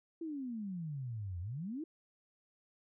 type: exponential two-way sweep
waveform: sine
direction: down then up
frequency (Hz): 339.2 to 84.1 to 339.2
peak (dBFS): -38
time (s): 0.21-1.84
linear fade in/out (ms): 5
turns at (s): 1.4
effects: none